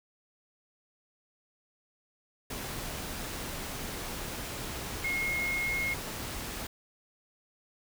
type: tone in noise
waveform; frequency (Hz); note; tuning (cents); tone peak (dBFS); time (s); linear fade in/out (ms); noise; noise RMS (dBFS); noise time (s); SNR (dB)
sine; 2155; C#7; -49; -29; 5.04-5.94; 5; pink; -38; 2.5-6.67; +6
effects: none